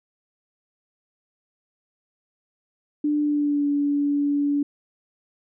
sine tone with pitch glide, 296.4 to 287.3 Hz, D4 to D4, +16 to -38 cents, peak -19 dBFS, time 3.04-4.63 s, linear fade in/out 5 ms, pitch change -54 cents, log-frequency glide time 3.2-3.67 s, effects none

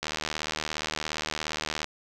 click train, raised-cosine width 0.2 ms, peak -12 dBFS, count 141, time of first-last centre 0.03-1.843 s, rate 77.2 Hz, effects none

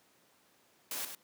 white noise with echo, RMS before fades -38 dBFS, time 0.91-1.05 s, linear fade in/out 2 ms, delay 100 ms, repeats 1, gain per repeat -7 dB, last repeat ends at 1.15 s, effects pink hiss -67 dBFS RMS until 1.23 s + high-pass 200 Hz 12 dB/octave

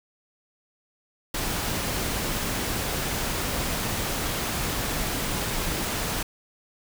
pink noise, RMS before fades -28 dBFS, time 1.34-6.23 s, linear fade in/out 5 ms, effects none

